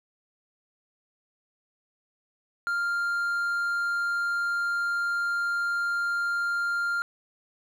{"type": "tone", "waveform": "triangle", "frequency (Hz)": 1396.9, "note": "F6", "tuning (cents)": 0, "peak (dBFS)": -23, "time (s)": [2.67, 7.02], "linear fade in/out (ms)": 0, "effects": []}